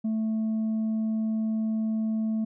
triangle tone with tanh clipping, 220 Hz, A3, in tune, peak -25 dBFS, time 0.04-2.45 s, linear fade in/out 10 ms, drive 7 dB, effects none

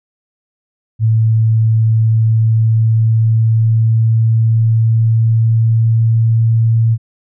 sine tone with pitch glide, 111.5 to 113.58 Hz, A2 to A#2, +23 to -45 cents, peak -8 dBFS, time 0.99-6.98 s, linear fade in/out 50 ms, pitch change +32 cents, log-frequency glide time 1.96-6.52 s, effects none

